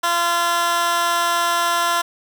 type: tone with high-pass filter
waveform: 15% pulse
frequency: 343.5 Hz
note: F4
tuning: 29 cents flat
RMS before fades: -19 dBFS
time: 0.03-2.02 s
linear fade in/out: 10 ms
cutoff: 1000 Hz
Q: 1.1
effects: none